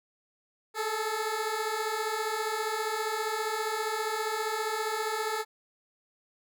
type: beating tone pair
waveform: 15% pulse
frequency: 425.8 / 440.8 Hz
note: G#4 / A4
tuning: +43 / +3 cents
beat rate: 15 Hz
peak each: -27 / -25 dBFS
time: 0.74-5.45 s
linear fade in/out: 50 ms
effects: none